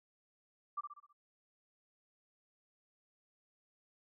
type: tone with echo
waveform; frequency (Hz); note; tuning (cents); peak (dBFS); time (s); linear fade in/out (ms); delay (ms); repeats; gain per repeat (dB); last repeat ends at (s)
sine; 1174.7; D6; 0; -35; 0.77-0.81; 10; 64; 5; -6; 1.13
effects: none